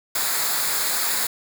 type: noise with comb filter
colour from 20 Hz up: white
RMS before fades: -23 dBFS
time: 0.15-1.27 s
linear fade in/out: 5 ms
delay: 0.34 ms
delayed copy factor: -0.65
effects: none